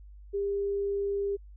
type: tone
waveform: sine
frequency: 400.5 Hz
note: G4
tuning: 37 cents sharp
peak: -27 dBFS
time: 0.33-1.37 s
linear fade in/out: 20 ms
effects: added 50 Hz sine -46 dBFS peak until 1.56 s